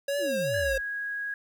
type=tone with vibrato; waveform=square; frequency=553 Hz; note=C#5; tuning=4 cents flat; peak=-27 dBFS; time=0.08-0.78 s; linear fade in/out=5 ms; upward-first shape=triangle; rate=2.5 Hz; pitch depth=71 cents each way
type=exponential sweep; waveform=sine; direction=down; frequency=405.6 to 42.15 Hz; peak=-33 dBFS; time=0.18-0.81 s; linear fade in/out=50 ms
type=tone; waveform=sine; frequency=1652 Hz; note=G#6; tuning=10 cents flat; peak=-30 dBFS; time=0.54-1.34 s; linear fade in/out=2 ms
effects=10-bit